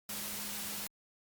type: tone in noise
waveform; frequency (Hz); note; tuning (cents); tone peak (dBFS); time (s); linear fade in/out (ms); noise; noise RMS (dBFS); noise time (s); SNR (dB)
sine; 205; G#3; -22; -50; 0.09-0.87; 2; white; -40; 0.09-0.87; -13
effects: Opus 48 kbps